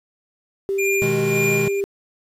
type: tone with pitch glide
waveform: sine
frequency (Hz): 392 to 397.2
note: G4 to G4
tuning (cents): 0 to +23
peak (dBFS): -19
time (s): 0.69-1.84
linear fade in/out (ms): 0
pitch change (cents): +23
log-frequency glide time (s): 1.2-1.6
type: tone with tremolo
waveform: square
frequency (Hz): 2402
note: D7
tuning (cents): +38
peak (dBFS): -20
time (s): 0.78-1.81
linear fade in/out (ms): 10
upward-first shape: sine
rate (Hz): 1.8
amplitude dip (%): 75
type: chord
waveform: square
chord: G# minor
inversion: first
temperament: equal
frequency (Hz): 123.47 / 155.56 / 207.7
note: B2 / D#3 / G#3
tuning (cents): 0 / 0 / 0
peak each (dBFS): -27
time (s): 1.02-1.68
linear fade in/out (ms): 0
effects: resampled to 32000 Hz + 8-bit